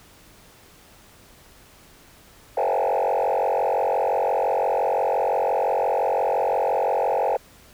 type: tone with frequency modulation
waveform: sine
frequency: 668 Hz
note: E5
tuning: 23 cents sharp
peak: -17 dBFS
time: 2.57-7.37 s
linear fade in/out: 5 ms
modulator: 45.8 Hz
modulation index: 4.5
effects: tanh soft clip ceiling -17 dBFS + pink hiss -51 dBFS RMS until 7.73 s